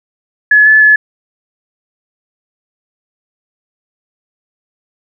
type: tone with pitch steps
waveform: sine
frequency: 1704 / 1731 / 1715 Hz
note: G#6 / A6 / A6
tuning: +44 / -29 / -45 cents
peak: -3 dBFS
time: 0.51-0.96 s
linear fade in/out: 5 ms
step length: 150 ms
effects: none